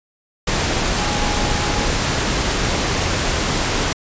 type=tone in noise; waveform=sine; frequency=830.6 Hz; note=G#5; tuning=in tune; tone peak=-28 dBFS; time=0.98-1.87 s; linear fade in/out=5 ms; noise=pink; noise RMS=-19 dBFS; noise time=0.47-3.93 s; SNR=-12 dB; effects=resampled to 16000 Hz